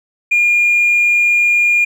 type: tone with hard clipping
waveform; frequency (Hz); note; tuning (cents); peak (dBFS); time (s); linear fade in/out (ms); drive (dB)
triangle; 2418; D7; +50; -9; 0.31-1.85; 10; 2
effects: none